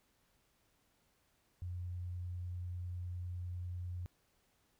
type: tone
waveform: sine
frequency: 89 Hz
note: F2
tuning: 33 cents sharp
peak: -39 dBFS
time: 1.62-4.06 s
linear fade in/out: 0 ms
effects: pink hiss -75 dBFS RMS until 4.79 s